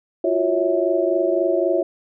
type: tone cluster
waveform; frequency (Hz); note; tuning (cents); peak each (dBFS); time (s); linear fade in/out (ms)
sine; 342.6 / 366.4 / 556 / 651; F4 / F#4 / C#5 / E5; -33 / -17 / +5 / -22; -22; 0.24-1.83; 5
effects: none